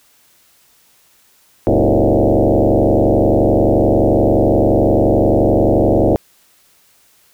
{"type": "tone with frequency modulation", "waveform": "sine", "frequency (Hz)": 120, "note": "B2", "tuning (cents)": -49, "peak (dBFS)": -9, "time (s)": [1.67, 6.16], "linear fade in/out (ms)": 0, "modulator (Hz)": 71.5, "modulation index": 7.8, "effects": ["white hiss -53 dBFS RMS until 7.33 s"]}